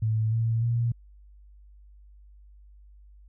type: tone with pitch steps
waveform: sine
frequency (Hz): 110 / 113.75 / 117.62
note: A2 / A#2 / A#2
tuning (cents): 0 / -42 / +16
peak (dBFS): -22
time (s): 0.02-0.92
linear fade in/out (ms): 5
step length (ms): 300
effects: added 50 Hz sine -49 dBFS peak until 3.28 s